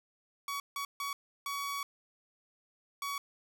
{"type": "tone bursts at uneven times", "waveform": "sawtooth", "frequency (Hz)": 1128, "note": "C#6", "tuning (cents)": 30, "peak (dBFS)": -31, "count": 5, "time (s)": [[0.48, 0.6], [0.76, 0.85], [1, 1.13], [1.46, 1.83], [3.02, 3.18]], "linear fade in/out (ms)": 2, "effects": ["11-bit"]}